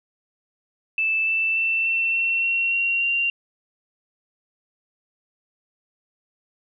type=tone with pitch steps; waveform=sine; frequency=2637 / 2655 / 2674 / 2692 / 2711 / 2730 / 2749 / 2768 Hz; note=E7 / E7 / E7 / E7 / E7 / F7 / F7 / F7; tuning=0 / +12 / +24 / +36 / +48 / -40 / -28 / -16 cents; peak=-19 dBFS; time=0.98-3.3 s; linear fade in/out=2 ms; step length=290 ms; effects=none